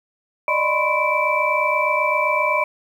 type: tone cluster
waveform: sine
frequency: 588 / 616 / 999 / 1066 / 2325 Hz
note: D5 / D#5 / B5 / C6 / D7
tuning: +2 / -17 / +20 / +32 / -18 cents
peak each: -26 / -24 / -21 / -26 / -21 dBFS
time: 0.48-2.64 s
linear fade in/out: 2 ms
effects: 8-bit